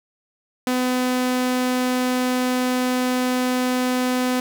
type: tone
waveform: sawtooth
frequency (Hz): 252.2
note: B3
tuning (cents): +36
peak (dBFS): -15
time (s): 0.67-4.4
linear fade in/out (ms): 2
effects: none